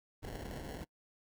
pink noise with sample-and-hold, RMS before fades -44 dBFS, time 0.22-0.85 s, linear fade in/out 20 ms, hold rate 1225 Hz, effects noise-tail reverb RT60 0.1 s tail -25 dB re dry

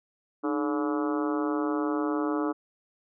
harmonic tone with a mistuned harmonic, 143.4 Hz, D3, 41 cents flat, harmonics 2 / 3 / 4 / 5 / 6 / 7 / 8 / 9 / 10, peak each -27 / -33 / -37 / -39 / -40 / -40 / -38 / -38 / -45 dBFS, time 0.43-2.53 s, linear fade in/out 20 ms, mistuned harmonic 2, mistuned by +99 cents, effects none

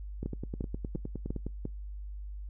two click trains, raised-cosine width 3 ms, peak -21 / -23 dBFS, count 5 / 13, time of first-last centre 0.26-1.654 / 0.23-1.466 s, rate 2.87 / 9.71 Hz, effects noise-tail reverb RT60 0.2 s tail -25 dB re dry + added 50 Hz sine -38 dBFS peak until 2.49 s

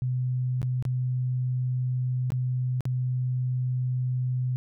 sine tone with dropouts, 126.6 Hz, B2, 43 cents sharp, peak -24 dBFS, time 0.02-4.56 s, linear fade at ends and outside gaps 0 ms, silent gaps 0.617-0.629 / 0.825-0.852 / 2.304-2.32 / 2.807-2.854 s, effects none

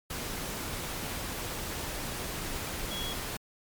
sine tone in noise, 3332 Hz, G#7, 5 cents sharp, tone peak -36 dBFS, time 2.91-3.13 s, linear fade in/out 5 ms, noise pink, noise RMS -36 dBFS, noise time 0.1-3.37 s, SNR -3 dB, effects MP3 96 kbps

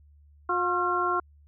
harmonic tone with a mistuned harmonic, 357.6 Hz, F4, 41 cents sharp, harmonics 1 / 2 / 3 / 4, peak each -30 / -32 / -27 / -28 dBFS, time 0.49-1.2 s, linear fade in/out 5 ms, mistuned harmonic 4, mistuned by -73 cents, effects added 73 Hz sine -53 dBFS peak until 1.47 s

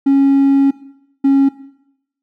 triangle tone pair in turn, 275.3 / 274.3 Hz, C#4 / C#4, -12 / -18 cents, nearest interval unison, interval 6 cents, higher first, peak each -5 dBFS, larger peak neither, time 0.06-0.71 / 1.24-1.49 s, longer first, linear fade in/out 10 ms, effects noise-tail reverb RT60 0.8 s tail -19 dB re dry + tanh soft clip ceiling -3 dBFS

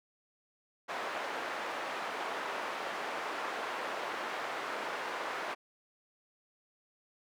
white band-pass noise, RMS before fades -38 dBFS, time 0.88-5.55 s, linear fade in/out 20 ms, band 450 to 1400 Hz, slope 12 dB/octave, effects none

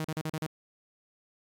sawtooth tone bursts, 157.1 Hz, D#3, 17 cents sharp, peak -27 dBFS, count 6, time 0-0.464 s, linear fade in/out 2 ms, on 44 ms, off 40 ms, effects AAC 64 kbps

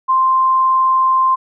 sine tone, 1046.5 Hz, C6, in tune, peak -10 dBFS, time 0.08-1.36 s, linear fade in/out 20 ms, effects none

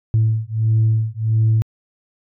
sine beating tone pair, 110 / 111.5 Hz, A2 / A2, 0 / +23 cents, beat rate 1.5 Hz, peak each -16 dBFS, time 0.14-1.62 s, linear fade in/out 0 ms, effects tanh soft clip ceiling -9 dBFS

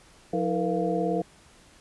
sine tone cluster, 178.1 / 320.9 / 452.9 / 491 / 693 Hz, F3 / E4 / A#4 / B4 / F5, +34 / -46 / -50 / -10 / -14 cents, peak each -30 dBFS, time 0.33-1.22 s, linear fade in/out 5 ms, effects pink hiss -55 dBFS RMS until 1.8 s + resampled to 24000 Hz

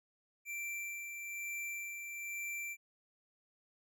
square tone with tremolo, 2349 Hz, D7, in tune, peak -39 dBFS, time 0.45-2.77 s, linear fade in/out 50 ms, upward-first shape sine, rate 1.1 Hz, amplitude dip 40%, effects none

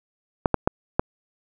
clicks, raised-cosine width 1 ms, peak -3 dBFS, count 4, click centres 0.458 / 0.543 / 0.675 / 0.995 s, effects none

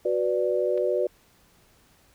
sine chord, B minor, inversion second, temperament equal, 370 / 493.9 / 587.3 Hz, F#4 / B4 / D5, 0 / 0 / 0 cents, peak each -26 dBFS, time 0.05-1.07 s, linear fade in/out 5 ms
clicks, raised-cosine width 0.3 ms, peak -32 dBFS, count 2, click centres 0.776 / 0.78 s
effects pink hiss -60 dBFS RMS until 2.14 s

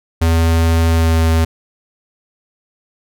square tone with pitch glide, 82.41 to 81.42 Hz, E2 to E2, 0 to -21 cents, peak -11 dBFS, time 0.21-1.45 s, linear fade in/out 10 ms, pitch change -21 cents, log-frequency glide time 0.88-1.26 s, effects none

